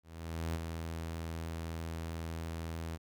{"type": "tone with ADSR envelope", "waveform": "sawtooth", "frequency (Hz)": 82.1, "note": "E2", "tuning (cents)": -6, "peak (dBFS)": -29, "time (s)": [0.03, 2.98], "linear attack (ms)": 520, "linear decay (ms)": 25, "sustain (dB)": -5, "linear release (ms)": 31, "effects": []}